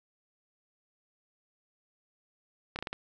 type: slowing click train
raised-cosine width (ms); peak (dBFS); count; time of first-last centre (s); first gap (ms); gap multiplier
0.3; -19; 5; 2.76-2.93; 29; 1.26
effects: none